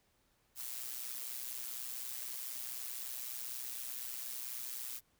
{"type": "noise with amplitude modulation", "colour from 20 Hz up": "blue", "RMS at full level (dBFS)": -40, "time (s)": [0.55, 5.01], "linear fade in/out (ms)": 50, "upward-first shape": "sine", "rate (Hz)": 124, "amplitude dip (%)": 65, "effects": ["pink hiss -74 dBFS RMS until 5.19 s"]}